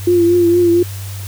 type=tone with vibrato; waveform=sine; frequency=346.8 Hz; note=F4; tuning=12 cents flat; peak=-8 dBFS; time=0.07-0.83 s; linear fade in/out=5 ms; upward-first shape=triangle; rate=4.3 Hz; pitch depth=45 cents each way; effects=added 98 Hz sine -24 dBFS peak until 1.27 s + white hiss -34 dBFS RMS until 1.27 s